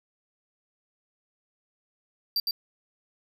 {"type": "tone with echo", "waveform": "square", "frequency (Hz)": 4699, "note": "D8", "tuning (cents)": 0, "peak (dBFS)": -24, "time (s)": [2.36, 2.4], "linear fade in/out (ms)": 2, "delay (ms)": 110, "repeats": 1, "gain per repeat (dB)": -2, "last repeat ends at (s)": 2.51, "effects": []}